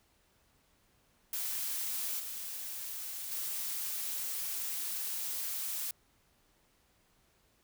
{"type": "noise with level steps", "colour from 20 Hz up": "blue", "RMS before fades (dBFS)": [-36, -41, -37], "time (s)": [1.33, 5.91], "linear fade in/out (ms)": 2, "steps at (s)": [2.19, 3.31], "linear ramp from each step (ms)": 10, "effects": ["pink hiss -70 dBFS RMS until 7.63 s"]}